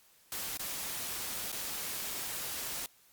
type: noise with dropouts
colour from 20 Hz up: white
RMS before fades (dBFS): -38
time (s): 0.32-2.86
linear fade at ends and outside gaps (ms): 1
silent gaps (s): 0.572-0.595 / 1.518-1.526
effects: white hiss -64 dBFS RMS until 3.12 s + Opus 48 kbps